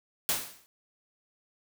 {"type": "noise with exponential decay", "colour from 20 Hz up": "white", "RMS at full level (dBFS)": -25, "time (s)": [0.29, 0.66], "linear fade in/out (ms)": 0, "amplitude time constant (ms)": 79, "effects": []}